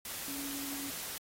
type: tone in noise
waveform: sine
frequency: 279.1 Hz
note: C#4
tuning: 12 cents sharp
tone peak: -42 dBFS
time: 0.28-0.9 s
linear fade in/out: 2 ms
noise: white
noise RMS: -41 dBFS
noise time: 0.05-1.18 s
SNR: -4 dB
effects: AAC 48 kbps